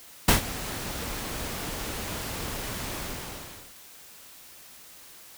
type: noise with ADSR envelope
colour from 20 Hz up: pink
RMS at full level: -17 dBFS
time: 0.28-3.75 s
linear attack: 6 ms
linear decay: 120 ms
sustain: -17 dB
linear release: 790 ms
effects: white hiss -49 dBFS RMS until 5.37 s